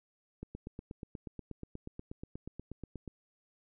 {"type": "click train", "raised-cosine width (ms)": 3, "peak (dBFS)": -29, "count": 23, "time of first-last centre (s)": [0.43, 3.077], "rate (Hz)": 8.31, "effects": []}